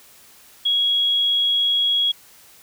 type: tone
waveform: sine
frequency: 3319 Hz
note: G#7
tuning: 2 cents flat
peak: -16 dBFS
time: 0.65-2.12 s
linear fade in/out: 10 ms
effects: white hiss -49 dBFS RMS until 2.62 s